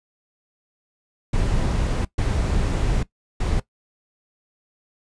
brown noise bursts at uneven times, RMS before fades -21 dBFS, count 3, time 1.33-2.05 / 2.18-3.03 / 3.4-3.6 s, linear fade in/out 5 ms, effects noise-tail reverb RT60 0.1 s tail -18 dB re dry + resampled to 22050 Hz

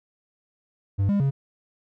triangle tone with pitch steps, 98.6 / 201.6 / 137.4 Hz, G2 / G3 / C#3, +11 / +49 / -15 cents, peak -17 dBFS, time 0.98-1.31 s, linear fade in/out 20 ms, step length 110 ms, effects none

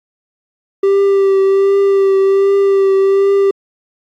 triangle tone with vibrato, 392 Hz, G4, in tune, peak -6 dBFS, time 0.83-3.51 s, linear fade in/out 5 ms, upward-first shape triangle, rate 1.3 Hz, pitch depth 24 cents each way, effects AAC 64 kbps

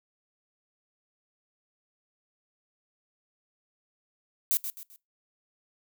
violet noise with echo, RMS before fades -25 dBFS, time 4.51-4.57 s, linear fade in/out 0 ms, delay 130 ms, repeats 3, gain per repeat -9 dB, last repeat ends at 4.96 s, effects noise-tail reverb RT60 0.2 s tail -21 dB re dry

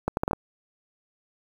accelerating click train, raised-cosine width 1 ms, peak -10 dBFS, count 6, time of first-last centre 0.08-0.332 s, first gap 91 ms, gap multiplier 0.7, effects 7-bit

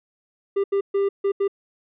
triangle tone bursts at uneven times, 396.9 Hz, G4, 22 cents sharp, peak -16 dBFS, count 5, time 0.56-0.64 / 0.72-0.81 / 0.94-1.09 / 1.24-1.32 / 1.4-1.48 s, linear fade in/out 10 ms, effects resampled to 8000 Hz

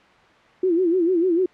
sine tone with vibrato, 351.6 Hz, F4, 12 cents sharp, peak -16 dBFS, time 0.63-1.46 s, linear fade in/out 5 ms, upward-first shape sine, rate 6.7 Hz, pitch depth 130 cents each way, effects white hiss -51 dBFS RMS until 1.53 s + low-pass 2000 Hz 12 dB/octave

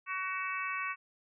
harmonic tone, 375.9 Hz, F#4, 27 cents sharp, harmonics 3 / 4 / 5 / 6 / 7, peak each -37 / -41 / -42 / -40 / -40 dBFS, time 0.06-0.96 s, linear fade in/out 50 ms, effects none

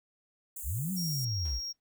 white high-pass noise, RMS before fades -41 dBFS, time 0.56-1.25 s, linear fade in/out 5 ms, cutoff 6800 Hz, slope 96 dB/octave
sine linear two-way sweep, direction up then down, 45.85 to 193 to 45.85 Hz, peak -31 dBFS, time 0.63-1.61 s, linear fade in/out 50 ms, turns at 0.92 s
triangle tone, 5588 Hz, F8, in tune, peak -34 dBFS, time 0.96-1.73 s, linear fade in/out 20 ms
pink noise with exponential decay, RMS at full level -50 dBFS, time 1.45-1.8 s, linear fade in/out 2 ms, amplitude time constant 76 ms
effects noise-tail reverb RT60 0.1 s tail -25 dB re dry

